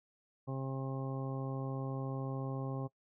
harmonic tone, 133.8 Hz, C3, 39 cents sharp, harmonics 1 / 2 / 3 / 4 / 5 / 6 / 7 / 8, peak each -37 / -43 / -47 / -46 / -53 / -50 / -61 / -50 dBFS, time 0.47-2.88 s, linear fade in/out 20 ms, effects noise-tail reverb RT60 0.1 s tail -21 dB re dry

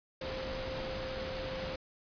sine tone in noise, 524 Hz, C5, 2 cents sharp, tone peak -39 dBFS, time 0.21-1.76 s, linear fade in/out 5 ms, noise pink, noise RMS -40 dBFS, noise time 0.21-1.76 s, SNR -2 dB, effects resampled to 11025 Hz

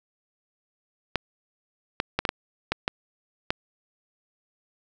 clicks, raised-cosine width 0.3 ms, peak -7 dBFS, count 8, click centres 1.157 / 2.001 / 2.19 / 2.252 / 2.291 / 2.72 / 2.879 / 3.505 s, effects none

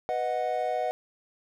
triangle chord, B major, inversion none, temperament equal with one note detuned, 493.9 / 622.3 / 735.7 Hz, B4 / D#5 / F#5, 0 / 0 / -10 cents, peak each -31 / -29 / -27 dBFS, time 0.09-0.91 s, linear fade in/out 0 ms, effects none

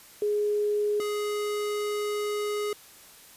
sine / square tone pair in turn, 416.5 / 416.5 Hz, G#4 / G#4, +5 / +5 cents, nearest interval unison, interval 0 cents, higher neither, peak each -23 / -28 dBFS, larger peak first, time 0.22-1 / 1-2.73 s, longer second, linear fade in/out 2 ms, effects white hiss -51 dBFS RMS until 3.36 s + resampled to 32000 Hz

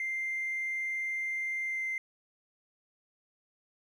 triangle tone with pitch glide, 2093 to 2081 Hz, C7 to C7, 0 to -10 cents, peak -28 dBFS, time 0-1.98 s, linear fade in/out 2 ms, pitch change -10 cents, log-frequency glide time 1.64-1.84 s, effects tanh soft clip ceiling -28 dBFS

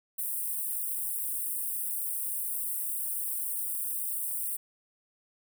white high-pass noise, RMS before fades -33 dBFS, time 0.18-4.57 s, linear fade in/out 10 ms, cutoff 8400 Hz, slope 96 dB/octave, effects none

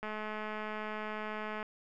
click train, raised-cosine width 0.5 ms, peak -25 dBFS, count 343, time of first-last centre 0.03-1.628 s, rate 214 Hz, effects none

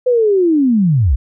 sine linear sweep, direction down, 511 to 51.6 Hz, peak -9 dBFS, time 0.06-1.16 s, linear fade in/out 10 ms, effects none

